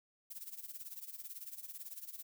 violet noise with tremolo, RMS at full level -45 dBFS, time 0.3-2.23 s, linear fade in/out 10 ms, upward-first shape sine, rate 18 Hz, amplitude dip 80%, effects none

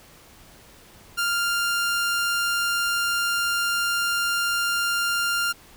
sawtooth tone, 1396.9 Hz, F6, in tune, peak -18 dBFS, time 1.17-5.53 s, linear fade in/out 20 ms, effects pink hiss -50 dBFS RMS until 5.76 s

